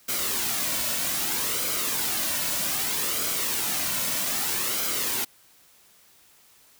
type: noise with flanger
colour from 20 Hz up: white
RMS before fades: -27 dBFS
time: 0.08-5.25 s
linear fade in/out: 10 ms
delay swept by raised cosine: 1.1 to 2.5 ms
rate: 0.63 Hz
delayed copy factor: -0.5
effects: white hiss -57 dBFS RMS until 6.79 s